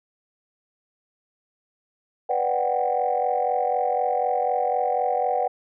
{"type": "chord", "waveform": "sine", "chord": "G major seventh", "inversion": "first", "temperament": "equal", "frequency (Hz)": [493.9, 587.3, 740, 784], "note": ["B4", "D5", "F#5", "G5"], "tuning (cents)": [0, 0, 0, 0], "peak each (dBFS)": [-26, -28, -23, -26], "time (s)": [2.29, 5.48], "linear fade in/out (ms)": 10, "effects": ["tanh soft clip ceiling -12 dBFS"]}